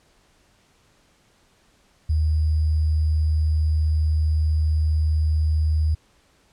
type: tone with sample-and-hold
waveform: sine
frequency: 77.7 Hz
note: D#2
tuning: 2 cents flat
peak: -17 dBFS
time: 2.09-5.95 s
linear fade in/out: 10 ms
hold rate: 4900 Hz
effects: pink hiss -60 dBFS RMS until 6.52 s + low-pass 9000 Hz 12 dB/octave